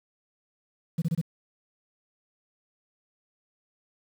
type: tone bursts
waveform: sine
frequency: 164.81 Hz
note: E3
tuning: in tune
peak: -20 dBFS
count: 4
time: 0.98-1.215 s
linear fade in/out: 10 ms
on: 40 ms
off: 25 ms
effects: tanh soft clip ceiling -21 dBFS + 8-bit